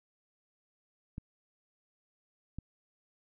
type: clicks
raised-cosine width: 5 ms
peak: -27 dBFS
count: 2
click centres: 1.181 / 2.586 s
effects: none